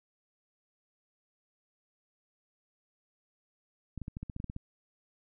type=clicks; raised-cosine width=5 ms; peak=-26 dBFS; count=11; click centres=3.977 / 4.017 / 4.081 / 4.169 / 4.23 / 4.298 / 4.364 / 4.401 / 4.443 / 4.499 / 4.564 s; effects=none